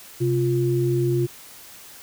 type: tone pair together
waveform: sine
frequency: 130.81 / 349.9 Hz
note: C3 / F4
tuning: 0 / +3 cents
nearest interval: octave + perfect fourth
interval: 1703 cents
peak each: -21 dBFS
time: 0.2-1.27 s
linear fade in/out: 20 ms
effects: white hiss -44 dBFS RMS until 2.02 s